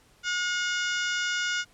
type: harmonic tone with a mistuned harmonic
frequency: 720 Hz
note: F#5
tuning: 47 cents flat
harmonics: 2 / 3 / 4 / 5 / 6 / 7 / 8 / 9 / 10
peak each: -28 / -36 / -34 / -37 / -45 / -39 / -39 / -44 / -42 dBFS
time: 0.23-1.65 s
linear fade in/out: 50 ms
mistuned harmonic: 5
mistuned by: -22 cents
effects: pink hiss -60 dBFS RMS until 1.73 s + low-pass 11000 Hz 12 dB/octave